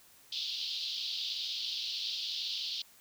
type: band-pass noise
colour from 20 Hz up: white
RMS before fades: -37 dBFS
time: 0.32-2.82 s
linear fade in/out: 5 ms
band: 3100 to 4700 Hz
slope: 48 dB/octave
effects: white hiss -60 dBFS RMS until 3 s